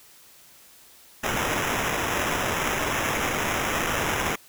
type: noise with sample-and-hold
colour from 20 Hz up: white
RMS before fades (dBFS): -26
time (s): 1.23-4.36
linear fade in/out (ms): 10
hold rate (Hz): 4410
effects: white hiss -52 dBFS RMS until 4.48 s